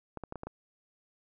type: clicks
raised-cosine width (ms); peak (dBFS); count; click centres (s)
1; -25; 6; 0.173 / 0.237 / 0.324 / 0.357 / 0.434 / 0.47
effects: none